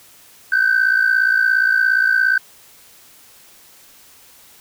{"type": "tone pair together", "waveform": "sine", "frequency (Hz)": [1510.8, 1568], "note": ["F#6", "G6"], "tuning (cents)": [36, 0], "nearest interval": "minor second", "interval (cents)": 64, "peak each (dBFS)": [-14, -14], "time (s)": [0.52, 2.38], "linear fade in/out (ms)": 5, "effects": ["tanh soft clip ceiling -8 dBFS", "white hiss -47 dBFS RMS until 4.6 s"]}